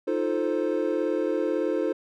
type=chord; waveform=triangle; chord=F dominant seventh; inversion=third; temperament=equal; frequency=311.1 / 349.2 / 440 / 523.3 Hz; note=Eb4 / F4 / A4 / C5; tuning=0 / 0 / 0 / 0 cents; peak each=-27 dBFS; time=0.07-1.93 s; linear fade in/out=10 ms; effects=none